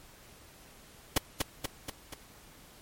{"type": "noise with echo", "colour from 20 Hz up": "pink", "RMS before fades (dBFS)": -24, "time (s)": [1.16, 1.18], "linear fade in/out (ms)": 5, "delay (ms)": 240, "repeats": 4, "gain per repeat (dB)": -4, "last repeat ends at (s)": 2.14, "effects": ["pink hiss -55 dBFS RMS until 2.81 s", "MP3 64 kbps"]}